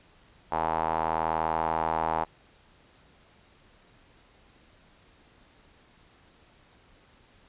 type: tone with band-pass filter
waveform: square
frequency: 40.29 Hz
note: E1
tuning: 39 cents flat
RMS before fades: -28 dBFS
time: 0.51-2.25 s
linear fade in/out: 20 ms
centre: 870 Hz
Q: 4.1
effects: pink hiss -59 dBFS RMS until 7.48 s + resampled to 8000 Hz